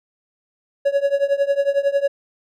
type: tone with tremolo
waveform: triangle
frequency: 560 Hz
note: C#5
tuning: 18 cents sharp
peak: -10 dBFS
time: 0.85-2.08 s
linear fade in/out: 10 ms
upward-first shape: triangle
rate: 11 Hz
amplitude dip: 95%
effects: none